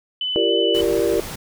sine tone with vibrato, 2993 Hz, F#7, 19 cents sharp, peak -21 dBFS, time 0.21-0.81 s, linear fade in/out 2 ms, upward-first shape square, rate 3.5 Hz, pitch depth 8 cents each way
sine chord, G minor seventh, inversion third, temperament equal with one note detuned, 340.5 / 392 / 466.2 / 587.3 Hz, F4 / G4 / Bb4 / D5, -44 / 0 / 0 / 0 cents, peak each -22 / -21 / -21 / -24 dBFS, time 0.36-1.2 s, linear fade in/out 0 ms
pink noise, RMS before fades -32 dBFS, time 0.74-1.36 s, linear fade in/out 10 ms
effects none

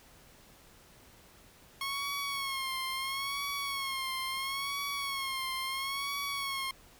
15% pulse tone with vibrato, 1090 Hz, C#6, 29 cents flat, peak -27 dBFS, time 1.81-6.71 s, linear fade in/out 2 ms, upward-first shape sine, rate 0.74 Hz, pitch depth 62 cents each way, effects pink hiss -58 dBFS RMS until 6.99 s

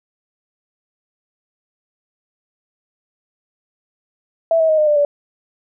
sine tone with pitch steps, 659.3 / 642.4 / 625.9 / 609.8 / 594.2 / 578.9 Hz, E5 / E5 / D#5 / D#5 / D5 / D5, 0 / -45 / +10 / -35 / +20 / -25 cents, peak -11 dBFS, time 4.51-5.05 s, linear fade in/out 2 ms, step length 90 ms, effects none

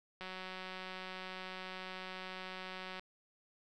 click train, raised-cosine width 0.3 ms, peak -29 dBFS, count 519, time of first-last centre 0.21-2.995 s, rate 186 Hz, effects none

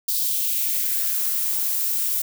violet noise with high-pass filter sweep, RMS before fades -23 dBFS, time 0.08-2.22 s, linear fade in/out 5 ms, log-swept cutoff 4300 to 390 Hz, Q 2.1, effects none

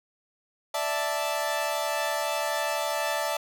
sawtooth chord, D suspended second, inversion none, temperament equal, 587.3 / 659.3 / 880 Hz, D5 / E5 / A5, 0 / 0 / 0 cents, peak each -27 dBFS, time 0.74-3.37 s, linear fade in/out 5 ms, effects none

